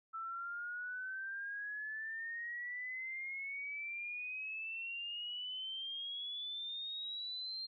sine exponential sweep, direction up, 1318.5 to 4200 Hz, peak -40 dBFS, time 0.13-7.67 s, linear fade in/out 20 ms, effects none

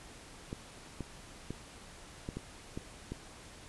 clicks, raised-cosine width 3 ms, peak -25 dBFS, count 7, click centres 0.529 / 1.007 / 1.506 / 2.289 / 2.37 / 2.775 / 3.12 s, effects pink hiss -52 dBFS RMS until 3.68 s + resampled to 24000 Hz

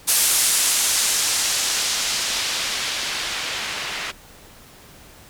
blue noise with low-pass filter sweep, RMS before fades -22 dBFS, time 0.07-4.12 s, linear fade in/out 20 ms, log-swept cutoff 11000 to 2500 Hz, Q 0.84, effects pink hiss -46 dBFS RMS until 5.29 s

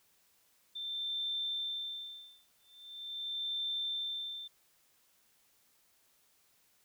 sine tone with tremolo, 3564 Hz, A7, 22 cents sharp, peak -33 dBFS, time 0.75-4.48 s, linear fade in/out 10 ms, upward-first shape sine, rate 0.42 Hz, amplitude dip 100%, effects white hiss -70 dBFS RMS until 6.84 s

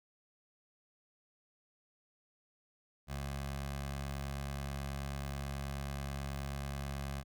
15% pulse tone with notch filter, 69.3 Hz, C#2, in tune, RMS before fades -40 dBFS, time 3.07-7.24 s, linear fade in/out 50 ms, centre 280 Hz, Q 1.2, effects none

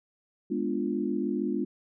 sine chord, G# diminished seventh, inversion none, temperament equal, 207.7 / 246.9 / 293.7 / 349.2 Hz, G#3 / B3 / D4 / F4, 0 / 0 / 0 / 0 cents, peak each -32 dBFS, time 0.5-1.65 s, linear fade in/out 10 ms, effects none

